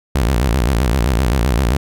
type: tone with vibrato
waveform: sawtooth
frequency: 61.7 Hz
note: B1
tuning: 1 cent flat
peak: -9 dBFS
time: 0.15-1.77 s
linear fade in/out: 5 ms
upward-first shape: square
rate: 7.7 Hz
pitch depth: 180 cents each way
effects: none